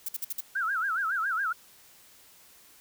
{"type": "noise bursts", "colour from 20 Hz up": "violet", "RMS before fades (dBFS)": -32, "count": 5, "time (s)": [0.06, 0.407], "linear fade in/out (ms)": 5, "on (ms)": 27, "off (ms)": 53}
{"type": "tone with vibrato", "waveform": "sine", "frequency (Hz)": 1447, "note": "F#6", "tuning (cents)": -39, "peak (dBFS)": -26, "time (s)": [0.55, 1.53], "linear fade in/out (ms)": 10, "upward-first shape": "sine", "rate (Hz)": 7.2, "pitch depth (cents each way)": 210}
{"effects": ["white hiss -56 dBFS RMS until 2.8 s"]}